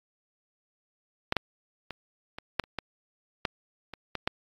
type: clicks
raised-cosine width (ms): 0.3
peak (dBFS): -9 / -8 / -20 / -22 / -8 / -30 / -15 / -10 / -23 / -15 / -10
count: 11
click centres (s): 1.324 / 1.367 / 1.907 / 2.385 / 2.597 / 2.639 / 2.787 / 3.452 / 3.937 / 4.153 / 4.275
effects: AAC 32 kbps